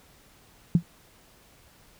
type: tone with exponential decay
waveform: sine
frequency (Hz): 169.7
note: F3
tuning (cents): -49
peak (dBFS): -12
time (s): 0.75-0.83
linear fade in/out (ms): 2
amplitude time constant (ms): 17
effects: pink hiss -57 dBFS RMS until 1.99 s